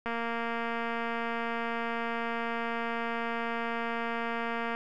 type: click train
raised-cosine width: 0.5 ms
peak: -19 dBFS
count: 1089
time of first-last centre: 0.06-4.75 s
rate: 232 Hz
effects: none